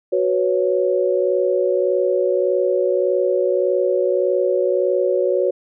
sine chord, F# suspended fourth, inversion none, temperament just, 370 / 493.3 / 555 Hz, F#4 / B4 / C#5, 0 / -2 / +2 cents, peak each -19 / -21 / -19 dBFS, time 0.12-5.51 s, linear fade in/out 10 ms, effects none

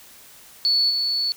sine tone with level steps, 4435 Hz, C#8, in tune, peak -16 / -20 dBFS, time 0.65-1.32 s, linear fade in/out 0 ms, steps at 0.89 s, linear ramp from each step 20 ms, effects white hiss -47 dBFS RMS until 1.36 s

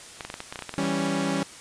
clicks, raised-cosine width 0.3 ms, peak -17 dBFS, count 12, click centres 0.208 / 0.25 / 0.301 / 0.341 / 0.404 / 0.525 / 0.558 / 0.591 / 0.623 / 0.693 / 0.74 / 0.836 s
sawtooth chord, C# diminished, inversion first, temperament equal, 164.81 / 196 / 277.2 Hz, E3 / G3 / C#4, 0 / 0 / 0 cents, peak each -27 / -25 / -23 dBFS, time 0.78-1.43 s, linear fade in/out 0 ms
effects white hiss -44 dBFS RMS until 1.6 s + resampled to 22050 Hz

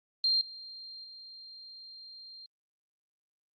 sine tone with level steps, 4186 Hz, C8, in tune, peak -24 / -43 / -46 dBFS, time 0.24-2.46 s, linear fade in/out 2 ms, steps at 0.41 / 1.04 s, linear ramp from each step 2 ms, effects Opus 24 kbps

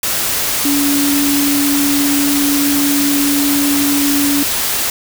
sine tone in noise, 284.4 Hz, C#4, 45 cents sharp, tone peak -13 dBFS, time 0.65-4.43 s, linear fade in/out 2 ms, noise white, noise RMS -17 dBFS, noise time 0.03-4.9 s, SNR +1 dB, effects none

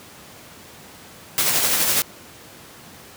white noise with tremolo, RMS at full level -18 dBFS, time 1.38-2.02 s, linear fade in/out 0 ms, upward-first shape sine, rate 12 Hz, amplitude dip 35%, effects pink hiss -43 dBFS RMS until 3.16 s + high-pass 100 Hz 12 dB/octave

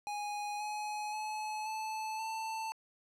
square tone with pitch steps, 828 / 842.5 / 857.2 / 872.2 / 887.4 Hz, G#5 / G#5 / A5 / A5 / A5, -5 / +25 / -45 / -15 / +14 cents, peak -37 dBFS, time 0.07-2.72 s, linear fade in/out 0 ms, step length 530 ms, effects low-pass 10000 Hz 12 dB/octave + 13-bit

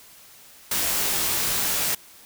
white noise with comb filter, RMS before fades -24 dBFS, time 0.71-1.95 s, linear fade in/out 5 ms, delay 19 ms, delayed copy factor -0.6, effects white hiss -49 dBFS RMS until 2.25 s

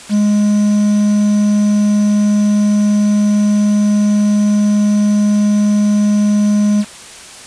triangle tone with quantisation, 207.7 Hz, G#3, in tune, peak -7 dBFS, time 0.09-6.85 s, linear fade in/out 50 ms, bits 5, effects white hiss -34 dBFS RMS until 7.46 s + resampled to 22050 Hz

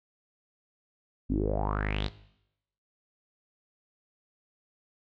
sawtooth tone with low-pass filter sweep, 51.1 Hz, G#1, 27 cents flat, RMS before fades -29 dBFS, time 1.29-2.09 s, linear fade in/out 20 ms, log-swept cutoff 240 to 4400 Hz, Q 6.9, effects noise-tail reverb RT60 0.8 s tail -18 dB re dry

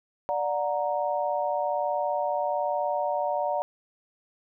sine chord, D augmented, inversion none, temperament equal with one note detuned, 587.3 / 728.5 / 932.3 Hz, D5 / F#5 / A#5, 0 / -27 / 0 cents, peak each -28 / -29 / -30 dBFS, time 0.29-3.62 s, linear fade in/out 0 ms, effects none

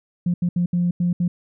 sine tone bursts at uneven times, 175.4 Hz, F3, 8 cents sharp, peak -16 dBFS, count 6, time 0.26-0.34 / 0.42-0.49 / 0.56-0.66 / 0.73-0.91 / 1-1.13 / 1.2-1.28 s, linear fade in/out 5 ms, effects tanh soft clip ceiling -12 dBFS

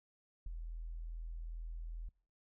sine tone with ADSR envelope, 41.2 Hz, E1, in tune, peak -37 dBFS, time 0.46-2.09 s, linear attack 5 ms, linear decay 13 ms, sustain -4 dB, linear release 4 ms, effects noise-tail reverb RT60 0.5 s tail -26 dB re dry

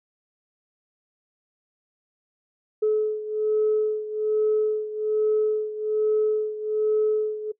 sine beating tone pair, 428.8 / 430 Hz, A4 / A4, -45 / -40 cents, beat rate 1.2 Hz, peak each -21 / -25 dBFS, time 2.82-7.52 s, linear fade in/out 10 ms, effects noise-tail reverb RT60 0.1 s tail -21 dB re dry + tanh soft clip ceiling -14 dBFS

